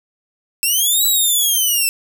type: linear two-way sweep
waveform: 5% pulse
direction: up then down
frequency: 2637 to 3951 to 2637 Hz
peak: -6 dBFS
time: 0.63-1.89 s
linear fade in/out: 0 ms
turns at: 1.05 s
effects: none